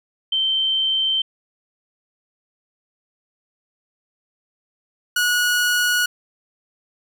sine / sawtooth tone pair in turn, 3113 / 1458.6 Hz, G7 / F#6, -13 / -25 cents, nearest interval octave + minor second, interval 1312 cents, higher first, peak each -17 / -13 dBFS, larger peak second, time 0.32-1.22 / 5.16-6.06 s, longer neither, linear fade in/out 5 ms, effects none

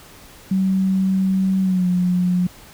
sine tone with pitch glide, 190.3 to 179.62 Hz, F#3 to F3, +49 to +49 cents, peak -15 dBFS, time 0.51-2.47 s, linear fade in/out 5 ms, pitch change -100 cents, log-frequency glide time 1.61-1.87 s, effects pink hiss -44 dBFS RMS until 2.73 s

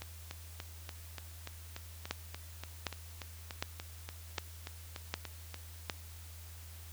two click trains, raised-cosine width 0.2 ms, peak -24 / -16 dBFS, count 20 / 6, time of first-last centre 0.02-5.543 / 2.11-5.898 s, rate 3.44 / 1.32 Hz, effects added 82 Hz sine -48 dBFS peak until 6.92 s + white hiss -55 dBFS RMS until 6.92 s

